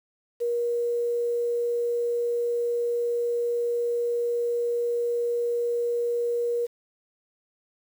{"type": "tone with quantisation", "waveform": "sine", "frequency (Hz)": 475.4, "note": "A#4", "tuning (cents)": 34, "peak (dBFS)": -23, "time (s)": [0.4, 6.67], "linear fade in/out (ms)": 20, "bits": 8, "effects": []}